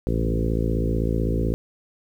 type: harmonic tone with a mistuned harmonic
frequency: 55.8 Hz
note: A1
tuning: 25 cents sharp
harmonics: 1 / 2 / 3 / 4 / 5 / 6 / 7 / 8 / 9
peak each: -24 / -27 / -29 / -30 / -31 / -32 / -32 / -33 / -34 dBFS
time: 0.07-1.54 s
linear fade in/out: 0 ms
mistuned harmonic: 2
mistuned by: +30 cents
effects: 9-bit